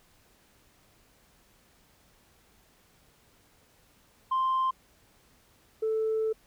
sine tone pair in turn, 1046.5 / 440 Hz, C6 / A4, 0 / 0 cents, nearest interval octave + minor third, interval 1500 cents, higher first, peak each -22 / -24 dBFS, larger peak first, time 4.31-4.71 / 5.82-6.33 s, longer second, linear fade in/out 10 ms, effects tanh soft clip ceiling -22 dBFS + pink hiss -63 dBFS RMS until 6.46 s

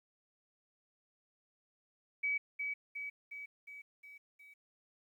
sine tone with echo, 2279 Hz, C#7, 47 cents sharp, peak -31 dBFS, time 2.23-2.38 s, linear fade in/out 10 ms, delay 360 ms, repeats 6, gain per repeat -4 dB, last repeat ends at 4.54 s, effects 12-bit

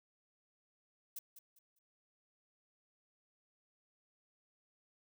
violet noise with echo, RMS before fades -44 dBFS, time 1.16-1.19 s, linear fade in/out 5 ms, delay 200 ms, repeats 3, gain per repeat -11 dB, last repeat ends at 1.79 s, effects none

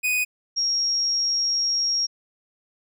45% pulse / sine tone pair in turn, 2489 / 5588 Hz, D#7 / F8, 0 / 0 cents, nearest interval octave + major second, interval 1400 cents, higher second, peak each -20 dBFS, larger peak neither, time 0.03-0.25 / 0.56-2.07 s, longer second, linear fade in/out 20 ms, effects none

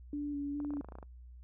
sine tone with vibrato, 288 Hz, D4, 34 cents flat, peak -34 dBFS, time 0.13-0.81 s, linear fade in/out 2 ms, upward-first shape square, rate 2.4 Hz, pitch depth 18 cents each way
clicks, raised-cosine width 1 ms, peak -34 dBFS, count 12, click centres 0.602 / 0.648 / 0.706 / 0.737 / 0.77 / 0.811 / 0.846 / 0.887 / 0.922 / 0.954 / 0.986 / 1.028 s
effects noise-tail reverb RT60 0.1 s tail -26 dB re dry + added 61 Hz sine -49 dBFS peak until 1.43 s

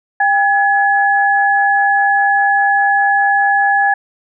sine tone pair together, 799.9 / 1695 Hz, G5 / G#6, +35 / +35 cents, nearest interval octave + minor second, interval 1300 cents, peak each -12 / -13 dBFS, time 0.2-3.94 s, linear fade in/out 5 ms, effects none

